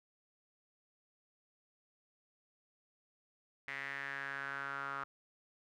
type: tone with band-pass filter sweep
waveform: sawtooth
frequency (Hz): 138.59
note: C#3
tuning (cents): 0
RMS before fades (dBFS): -42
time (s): 3.68-5.04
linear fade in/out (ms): 0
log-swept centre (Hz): 2000 to 1300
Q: 5.9
effects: none